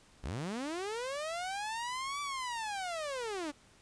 sawtooth linear two-way sweep, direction up then down, 47.25 to 1165 to 277.8 Hz, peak -32 dBFS, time 0.23-3.52 s, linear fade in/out 20 ms, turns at 2.21 s, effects pink hiss -62 dBFS RMS until 3.81 s + resampled to 22050 Hz

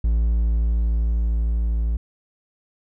triangle tone with level ramp, 56.4 Hz, A1, 44 cents sharp, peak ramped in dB -14 to -17 dBFS, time 0.04-1.97 s, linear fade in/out 5 ms, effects none

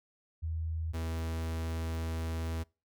sine / 45% pulse tone pair in turn, 80.8 / 81.46 Hz, E2 / E2, -34 / -20 cents, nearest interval unison, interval 14 cents, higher second, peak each -32 / -33 dBFS, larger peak first, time 0.42-0.93 / 0.93-2.64 s, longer second, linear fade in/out 20 ms, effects noise-tail reverb RT60 0.3 s tail -25 dB re dry

